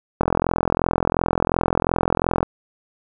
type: click train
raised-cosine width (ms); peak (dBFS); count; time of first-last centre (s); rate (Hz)
1; -3; 96; 0.21-2.43; 42.8
effects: none